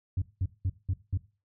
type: tone bursts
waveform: sine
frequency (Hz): 92.9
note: F#2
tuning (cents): +7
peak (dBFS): -23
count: 5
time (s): 0.17-1.175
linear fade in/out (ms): 5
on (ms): 49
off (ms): 190
effects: noise-tail reverb RT60 0.3 s tail -17 dB re dry + tanh soft clip ceiling -23 dBFS